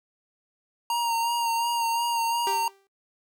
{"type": "tone with vibrato", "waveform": "square", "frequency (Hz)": 932.3, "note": "A#5", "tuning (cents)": 0, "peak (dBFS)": -24, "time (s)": [0.9, 2.68], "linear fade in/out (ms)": 2, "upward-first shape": "sine", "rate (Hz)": 2.8, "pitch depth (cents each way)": 28}
{"type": "tone with exponential decay", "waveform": "sawtooth", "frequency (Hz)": 392, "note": "G4", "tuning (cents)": 0, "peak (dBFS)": -24, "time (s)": [2.47, 2.87], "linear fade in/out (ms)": 1, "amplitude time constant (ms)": 86}
{"effects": ["noise-tail reverb RT60 0.1 s tail -19 dB re dry"]}